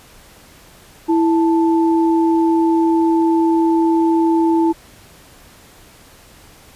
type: tone pair together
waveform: sine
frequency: 329.6 / 879.9 Hz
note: E4 / A5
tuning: 0 / 0 cents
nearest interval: octave + perfect fourth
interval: 1700 cents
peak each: -12 / -20 dBFS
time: 1.08-4.73 s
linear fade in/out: 20 ms
effects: pink hiss -45 dBFS RMS until 6.75 s + resampled to 32000 Hz